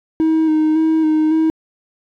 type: tone with vibrato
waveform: triangle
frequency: 314.8 Hz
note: D#4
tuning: 20 cents sharp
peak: -9 dBFS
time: 0.2-1.5 s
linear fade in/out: 0 ms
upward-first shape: square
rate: 1.8 Hz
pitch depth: 22 cents each way
effects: tanh soft clip ceiling -5 dBFS